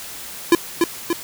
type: tone with echo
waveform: square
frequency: 340 Hz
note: F4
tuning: 46 cents flat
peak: -9 dBFS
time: 0.52-0.55 s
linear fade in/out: 2 ms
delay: 290 ms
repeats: 2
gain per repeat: -4 dB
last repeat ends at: 1.13 s
effects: white hiss -34 dBFS RMS until 1.23 s